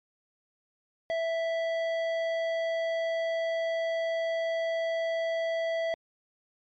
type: tone with tanh clipping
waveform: sine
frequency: 659.3 Hz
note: E5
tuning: in tune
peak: -29 dBFS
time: 1.1-5.94 s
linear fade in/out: 0 ms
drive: 16 dB
effects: low-pass 4000 Hz 12 dB/octave + MP3 48 kbps